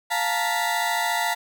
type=tone cluster; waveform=35% pulse; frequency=701 / 872 / 926 / 1974 Hz; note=F5 / A5 / A#5 / B6; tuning=+6 / -16 / -12 / -1 cents; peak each=-26 dBFS; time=0.1-1.35 s; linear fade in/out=20 ms; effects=none